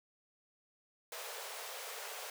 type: high-pass noise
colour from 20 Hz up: pink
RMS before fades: -45 dBFS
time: 1.12-2.3 s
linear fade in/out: 2 ms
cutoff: 420 Hz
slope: 96 dB/octave
effects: none